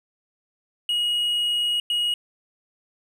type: tone bursts at uneven times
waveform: triangle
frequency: 2893 Hz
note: F#7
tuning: 40 cents flat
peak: -19 dBFS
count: 2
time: 0.89-1.8 / 1.9-2.14 s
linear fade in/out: 2 ms
effects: none

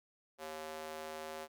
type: tone with high-pass filter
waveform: square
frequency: 78.3 Hz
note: D#2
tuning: 11 cents sharp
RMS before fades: -45 dBFS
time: 0.38-1.48 s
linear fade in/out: 50 ms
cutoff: 530 Hz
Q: 1.6
effects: none

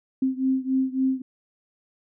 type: beating tone pair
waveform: sine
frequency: 261.6 / 265.2 Hz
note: C4 / C4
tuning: 0 / +23 cents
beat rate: 3.6 Hz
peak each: -23 / -25 dBFS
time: 0.22-1.22 s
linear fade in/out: 5 ms
effects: none

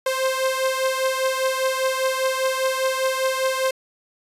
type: beating tone pair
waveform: sawtooth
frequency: 523.3 / 528.3 Hz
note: C5 / C5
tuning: 0 / +17 cents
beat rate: 5 Hz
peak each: -18 / -21 dBFS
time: 0.06-3.71 s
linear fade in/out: 5 ms
effects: resampled to 32000 Hz

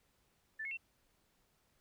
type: tone with pitch steps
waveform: sine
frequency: 1761 / 2176 / 2699 Hz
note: A6 / C#7 / E7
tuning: +1 / -33 / +40 cents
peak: -39 dBFS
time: 0.59-0.773 s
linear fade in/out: 10 ms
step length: 61 ms
effects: pink hiss -75 dBFS RMS until 1.8 s

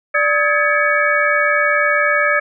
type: tone cluster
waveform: sine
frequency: 588 / 1272 / 1646 / 1726 / 2248 Hz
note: D5 / D#6 / G#6 / A6 / C#7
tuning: +2 / +38 / -16 / -34 / +24 cents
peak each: -19 dBFS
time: 0.14-2.4 s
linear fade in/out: 10 ms
effects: none

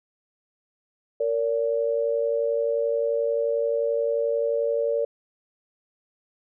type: tone pair together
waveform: sine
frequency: 461.9 / 573.3 Hz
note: A#4 / D5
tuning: -16 / -42 cents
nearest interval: major third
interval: 374 cents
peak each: -24 dBFS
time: 1.2-5.05 s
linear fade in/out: 5 ms
effects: none

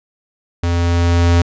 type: tone with level ramp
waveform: square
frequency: 85.9 Hz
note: F2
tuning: 28 cents flat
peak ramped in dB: -15 to -9 dBFS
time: 0.63-1.42 s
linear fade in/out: 5 ms
effects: resampled to 16000 Hz

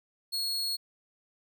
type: tone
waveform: 40% pulse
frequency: 4325 Hz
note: C#8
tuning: 43 cents flat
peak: -28 dBFS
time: 0.32-0.77 s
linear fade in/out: 20 ms
effects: none

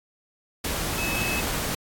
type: tone in noise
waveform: sine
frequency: 2588 Hz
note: E7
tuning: 32 cents flat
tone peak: -28 dBFS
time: 0.98-1.41 s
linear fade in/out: 5 ms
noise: pink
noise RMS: -28 dBFS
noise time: 0.64-1.75 s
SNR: -3 dB
effects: AAC 64 kbps

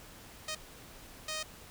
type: tone bursts at uneven times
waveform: 5% pulse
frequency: 622.3 Hz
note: D#5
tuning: in tune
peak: -24 dBFS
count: 2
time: 0.48-0.55 / 1.28-1.43 s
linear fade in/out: 5 ms
effects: pink hiss -52 dBFS RMS until 1.7 s

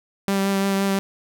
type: tone with vibrato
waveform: sawtooth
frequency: 196 Hz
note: G3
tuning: in tune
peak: -15 dBFS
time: 0.28-0.99 s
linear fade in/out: 0 ms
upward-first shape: triangle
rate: 5.8 Hz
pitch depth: 16 cents each way
effects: none

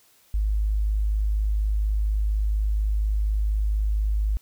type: tone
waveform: sine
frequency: 52.1 Hz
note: G#1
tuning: 6 cents sharp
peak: -20 dBFS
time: 0.34-4.37 s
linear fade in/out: 0 ms
effects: white hiss -59 dBFS RMS until 4.41 s

